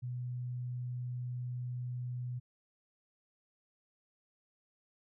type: tone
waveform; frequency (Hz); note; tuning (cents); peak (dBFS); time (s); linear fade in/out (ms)
sine; 123.8; B2; +5; -36; 0.02-2.4; 20
effects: none